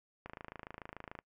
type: click train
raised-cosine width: 0.5 ms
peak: -29 dBFS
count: 26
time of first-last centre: 0.26-1.189 s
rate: 26.9 Hz
effects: noise-tail reverb RT60 0.1 s tail -24 dB re dry